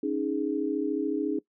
sine chord, C# suspended second, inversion none, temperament equal, 277.2 / 311.1 / 415.3 Hz, C#4 / D#4 / G#4, 0 / 0 / 0 cents, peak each -30 / -29 / -31 dBFS, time 0.03-1.39 s, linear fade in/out 5 ms, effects noise-tail reverb RT60 0.1 s tail -20 dB re dry

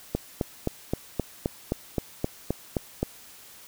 click train, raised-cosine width 2 ms, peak -11 dBFS, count 12, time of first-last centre 0.15-3.03 s, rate 3.82 Hz, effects white hiss -49 dBFS RMS until 3.67 s

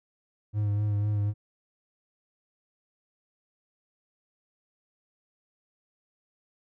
triangle tone with vibrato, 103.83 Hz, G#2, in tune, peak -22 dBFS, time 0.53-1.34 s, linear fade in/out 50 ms, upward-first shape sine, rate 4 Hz, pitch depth 28 cents each way, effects none

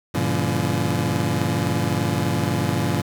25% pulse chord, G diminished seventh, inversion none, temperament just, 98 / 117.6 / 141.12 / 169.34 Hz, G2 / Bb2 / Db3 / Fb3, 0 / +16 / +31 / +47 cents, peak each -22 dBFS, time 0.14-3.02 s, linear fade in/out 10 ms, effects 7-bit

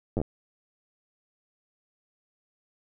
slowing click train, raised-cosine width 2 ms, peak -15 dBFS, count 5, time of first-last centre 0.17-0.216 s, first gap 9 ms, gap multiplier 1.16, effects none

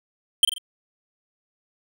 square tone with echo, 3136 Hz, G7, in tune, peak -12 dBFS, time 0.43-0.45 s, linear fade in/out 2 ms, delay 44 ms, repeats 3, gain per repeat -7 dB, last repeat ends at 0.582 s, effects none

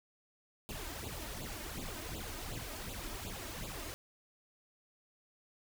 pink noise with flanger, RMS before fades -43 dBFS, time 0.69-3.94 s, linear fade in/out 0 ms, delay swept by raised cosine 0.26 to 3.26 ms, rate 2.7 Hz, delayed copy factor +0.85, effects none

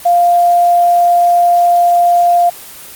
sine tone, 698.5 Hz, F5, in tune, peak -6 dBFS, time 0.05-2.5 s, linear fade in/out 10 ms, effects white hiss -32 dBFS RMS until 2.95 s + Opus 24 kbps

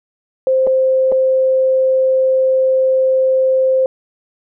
sine tone with dropouts, 523.3 Hz, C5, in tune, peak -10 dBFS, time 0.47-3.86 s, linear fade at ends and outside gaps 1 ms, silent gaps 0.668-0.672 / 1.118-1.122 s, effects none

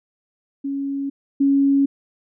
sine tone pair in turn, 277.2 / 277.2 Hz, C#4 / C#4, 0 / 0 cents, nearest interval unison, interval 0 cents, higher neither, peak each -22 / -13 dBFS, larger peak second, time 0.64-1.1 / 1.4-1.86 s, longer neither, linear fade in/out 10 ms, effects none

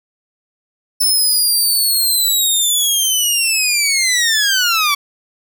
15% pulse linear sweep, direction down, 5300 to 1123 Hz, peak -6 dBFS, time 1-4.95 s, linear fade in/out 10 ms, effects none

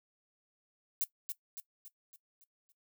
violet noise with echo, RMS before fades -32 dBFS, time 1.01-1.04 s, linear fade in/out 0 ms, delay 280 ms, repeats 6, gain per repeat -6 dB, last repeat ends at 2.72 s, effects noise-tail reverb RT60 0.1 s tail -18 dB re dry

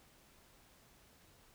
silence, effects pink hiss -65 dBFS RMS until 1.54 s

